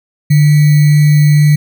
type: tone with sample-and-hold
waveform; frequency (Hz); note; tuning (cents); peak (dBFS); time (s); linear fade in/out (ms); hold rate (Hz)
sine; 148.9; D3; +24; -4; 0.3-1.56; 10; 2100
effects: none